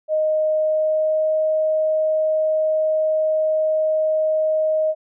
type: tone with pitch glide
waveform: sine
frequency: 621 to 625.3 Hz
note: D#5 to D#5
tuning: -3 to +8 cents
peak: -16 dBFS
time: 0.08-4.95 s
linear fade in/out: 50 ms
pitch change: +11 cents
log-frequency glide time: 0.56-1.34 s
effects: none